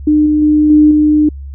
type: tone with level steps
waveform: sine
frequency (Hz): 302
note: D4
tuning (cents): +48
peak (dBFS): -6 / -8 / -6 / -3 / -6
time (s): 0.07-1.29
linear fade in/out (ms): 5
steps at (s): 0.26 / 0.42 / 0.7 / 0.91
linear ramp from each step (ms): 2
effects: added 69 Hz sine -24 dBFS peak until 1.54 s